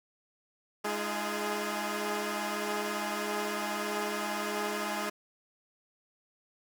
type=tone cluster; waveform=10% pulse; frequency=209.2 / 307.9 / 342.7 / 416.8 Hz; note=G#3 / D#4 / F4 / G#4; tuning=+13 / -18 / -33 / +6 cents; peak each=-27 / -32 / -30 / -29 dBFS; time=0.84-5.1 s; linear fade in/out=10 ms; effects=none